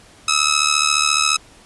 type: tone with amplitude modulation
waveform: 10% pulse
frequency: 1287 Hz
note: E6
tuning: 42 cents flat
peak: -3 dBFS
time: 0.28-1.37 s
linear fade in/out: 5 ms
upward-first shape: sine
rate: 74.4 Hz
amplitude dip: 80%
effects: pink hiss -47 dBFS RMS until 1.65 s + resampled to 24000 Hz